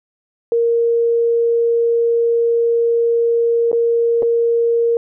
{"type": "tone with dropouts", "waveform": "sine", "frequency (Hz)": 466.2, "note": "A#4", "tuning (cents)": 0, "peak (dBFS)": -12, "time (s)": [0.52, 4.97], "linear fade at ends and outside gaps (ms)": 1, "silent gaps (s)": [[3.716, 3.729], [4.223, 4.229]], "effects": []}